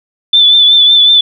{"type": "tone with vibrato", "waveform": "sine", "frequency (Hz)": 3507, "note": "A7", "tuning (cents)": -6, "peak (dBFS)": -3, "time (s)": [0.33, 1.21], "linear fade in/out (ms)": 5, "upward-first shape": "triangle", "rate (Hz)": 5.4, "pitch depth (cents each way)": 43, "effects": []}